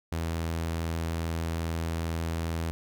sawtooth tone, 82.41 Hz, E2, in tune, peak -25 dBFS, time 0.12-2.71 s, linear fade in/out 0 ms, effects none

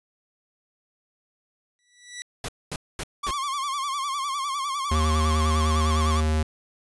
15% pulse tone with exponential growth, 1957 Hz, B6, 16 cents flat, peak -25 dBFS, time 1.79-2.22 s, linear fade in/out 0 ms, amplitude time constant 93 ms
pink noise bursts, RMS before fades -31 dBFS, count 4, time 2.44-3.31 s, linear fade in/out 2 ms, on 45 ms, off 230 ms
45% pulse tone with vibrato, 1113 Hz, C#6, 7 cents sharp, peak -26 dBFS, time 3.23-6.21 s, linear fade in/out 10 ms, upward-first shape sine, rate 9.9 Hz, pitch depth 96 cents each way
square tone, 77.8 Hz, D#2, in tune, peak -21 dBFS, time 4.91-6.43 s, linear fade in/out 5 ms
effects resampled to 24000 Hz

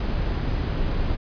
brown noise with ADSR envelope, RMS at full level -20 dBFS, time 0-1.17 s, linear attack 6 ms, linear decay 4 ms, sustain -4 dB, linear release 31 ms, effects resampled to 11025 Hz

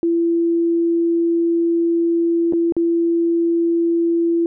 sine tone with dropouts, 336.9 Hz, E4, 38 cents sharp, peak -14 dBFS, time 0.03-4.46 s, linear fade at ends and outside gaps 1 ms, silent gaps 2.525-2.534 / 2.723-2.766 s, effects none

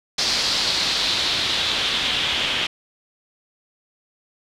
white noise with low-pass filter sweep, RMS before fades -22 dBFS, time 0.18-2.67 s, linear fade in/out 5 ms, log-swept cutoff 4700 to 3100 Hz, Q 3.2, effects none

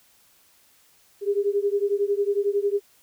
sine beating tone pair, 399.9 / 410.9 Hz, G4 / G#4, +35 / -18 cents, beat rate 11 Hz, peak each -23 / -24 dBFS, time 1.21-2.81 s, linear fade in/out 50 ms, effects white hiss -59 dBFS RMS until 3.02 s

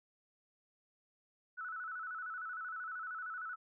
sine tone with vibrato, 1392 Hz, F6, 6 cents flat, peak -40 dBFS, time 1.57-3.56 s, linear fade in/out 20 ms, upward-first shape square, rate 13 Hz, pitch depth 100 cents each way, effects none

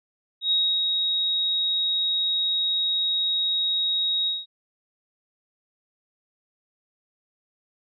sine tone with ADSR envelope, 3784 Hz, A#7, 25 cents sharp, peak -18 dBFS, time 0.41-4.46 s, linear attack 100 ms, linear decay 290 ms, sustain -3 dB, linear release 190 ms, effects none

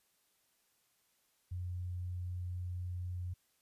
sine tone, 89.6 Hz, F2, 45 cents sharp, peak -37 dBFS, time 1.51-3.34 s, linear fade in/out 10 ms, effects white hiss -75 dBFS RMS until 3.61 s + resampled to 32000 Hz

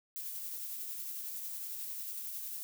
violet noise with tremolo, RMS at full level -40 dBFS, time 0.16-2.63 s, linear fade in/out 0 ms, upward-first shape triangle, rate 11 Hz, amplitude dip 30%, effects none

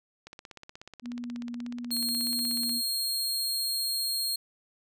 click train, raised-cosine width 0.2 ms, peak -27 dBFS, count 41, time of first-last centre 0.27-2.694 s, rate 16.5 Hz
sine tone with vibrato, 240 Hz, B3, 49 cents flat, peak -34 dBFS, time 1.02-2.82 s, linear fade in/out 50 ms, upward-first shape sine, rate 1.7 Hz, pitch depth 10 cents each way
sawtooth tone, 4245 Hz, C8, 24 cents sharp, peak -25 dBFS, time 1.91-4.36 s, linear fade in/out 5 ms
effects none

